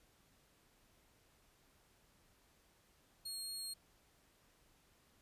25% pulse tone, 4274 Hz, C8, 36 cents sharp, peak -38 dBFS, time 3.25-3.74 s, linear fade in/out 10 ms, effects pink hiss -71 dBFS RMS until 5.21 s + resampled to 32000 Hz

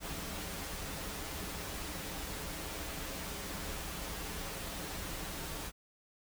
pink noise with comb filter, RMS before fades -41 dBFS, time 0-5.72 s, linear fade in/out 50 ms, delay 8.3 ms, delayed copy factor -0.55, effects none

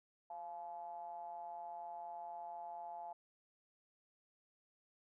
triangle ring-modulated tone, 82.1 Hz, E2, 6 cents flat, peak -40 dBFS, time 0.3-3.13 s, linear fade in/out 5 ms, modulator 775 Hz, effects none

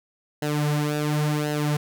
sawtooth tone with flanger, 149.3 Hz, D3, 29 cents sharp, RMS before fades -24 dBFS, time 0.42-1.77 s, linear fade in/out 5 ms, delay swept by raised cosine 0.85 to 5.75 ms, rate 0.93 Hz, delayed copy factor -0.75, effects none

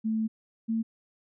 sine tone pair in turn, 220.4 / 225 Hz, A3 / A3, +3 / +39 cents, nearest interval unison, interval 36 cents, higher second, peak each -25 dBFS, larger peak neither, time 0.04-0.28 / 0.68-0.83 s, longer first, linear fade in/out 20 ms, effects none

